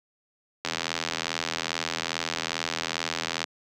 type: click train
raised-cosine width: 0.2 ms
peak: -9 dBFS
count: 231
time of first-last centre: 0.65-3.441 s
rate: 82.4 Hz
effects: high-pass 200 Hz 12 dB/octave